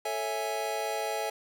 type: chord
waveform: square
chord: A major seventh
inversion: none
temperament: equal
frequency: 440 / 554.4 / 659.3 / 830.6 Hz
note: A4 / C#5 / E5 / G#5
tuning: 0 / 0 / 0 / 0 cents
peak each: -37 / -39 / -36 / -35 dBFS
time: 0.05-1.3 s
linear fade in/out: 5 ms
effects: none